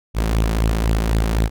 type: tone with flanger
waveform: sawtooth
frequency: 55 Hz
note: A1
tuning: in tune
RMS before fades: -18 dBFS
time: 0.14-1.5 s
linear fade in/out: 50 ms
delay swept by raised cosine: 0.26 to 5.56 ms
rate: 3.9 Hz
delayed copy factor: +0.55
effects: none